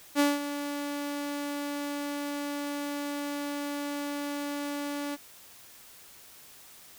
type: tone with ADSR envelope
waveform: sawtooth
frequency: 287.9 Hz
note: D4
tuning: 34 cents flat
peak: -16 dBFS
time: 0.15-5.17 s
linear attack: 48 ms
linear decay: 190 ms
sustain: -12 dB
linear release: 32 ms
effects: white hiss -52 dBFS RMS until 6.98 s